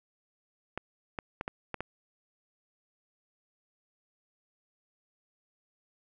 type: clicks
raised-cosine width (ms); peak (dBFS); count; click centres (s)
0.5; -19; 6; 0.776 / 1.188 / 1.411 / 1.479 / 1.743 / 1.806
effects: none